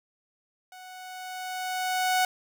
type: tone with level ramp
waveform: sawtooth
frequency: 740 Hz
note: F#5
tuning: in tune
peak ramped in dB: -41 to -17 dBFS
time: 0.72-2.25 s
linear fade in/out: 2 ms
effects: none

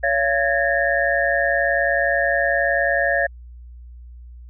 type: tone cluster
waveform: sine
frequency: 562 / 681 / 1664 / 1815 Hz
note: C#5 / F5 / G#6 / A#6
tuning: +24 / -44 / +3 / -47 cents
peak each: -22 dBFS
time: 0.03-3.27 s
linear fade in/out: 10 ms
effects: added 60 Hz sine -37 dBFS peak until 4.49 s

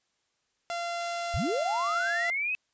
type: tone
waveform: sawtooth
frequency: 688 Hz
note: F5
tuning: 26 cents flat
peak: -27 dBFS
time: 0.7-2.3 s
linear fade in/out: 0 ms
type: noise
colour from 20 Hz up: blue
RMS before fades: -43 dBFS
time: 1-2.11 s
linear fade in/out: 5 ms
type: linear sweep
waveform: sine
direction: up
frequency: 49.29 to 2591 Hz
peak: -27 dBFS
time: 1.34-2.55 s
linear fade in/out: 0 ms
effects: white hiss -75 dBFS RMS until 2.73 s + resampled to 16000 Hz

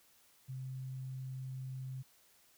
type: tone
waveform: sine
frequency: 130.81 Hz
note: C3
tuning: in tune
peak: -40 dBFS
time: 0.48-2.03 s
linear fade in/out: 20 ms
effects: white hiss -67 dBFS RMS until 2.57 s

